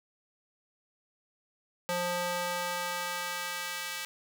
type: tone with high-pass filter sweep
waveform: square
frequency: 176.6 Hz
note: F3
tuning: 20 cents sharp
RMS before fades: -34 dBFS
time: 1.89-4.05 s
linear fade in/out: 0 ms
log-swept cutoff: 450 to 2000 Hz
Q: 0.89
effects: 10-bit